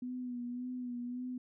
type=tone with vibrato; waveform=sine; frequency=246.9 Hz; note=B3; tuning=in tune; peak=-37 dBFS; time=0.02-1.38 s; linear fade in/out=5 ms; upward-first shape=sine; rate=1.8 Hz; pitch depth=37 cents each way; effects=none